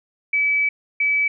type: tone pair in turn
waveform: sine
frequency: 2294 / 2294 Hz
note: D7 / D7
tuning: -41 / -41 cents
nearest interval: unison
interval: 0 cents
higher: neither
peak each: -16 dBFS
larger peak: neither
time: 0.33-0.69 / 1-1.28 s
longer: first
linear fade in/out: 5 ms
effects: none